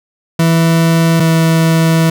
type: tone pair in turn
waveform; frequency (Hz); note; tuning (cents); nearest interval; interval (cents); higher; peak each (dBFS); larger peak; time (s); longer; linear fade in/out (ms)
40% pulse; 164.81 / 163.01; E3 / E3; 0 / -19; unison; 19; first; -7; neither; 0.39-1.2 / 1.2-2.1; second; 5
effects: none